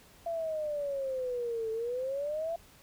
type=exponential two-way sweep; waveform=sine; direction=down then up; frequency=681 to 440 to 681 Hz; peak=-31 dBFS; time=0.26-2.56 s; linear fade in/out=5 ms; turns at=1.71 s; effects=pink hiss -58 dBFS RMS until 2.82 s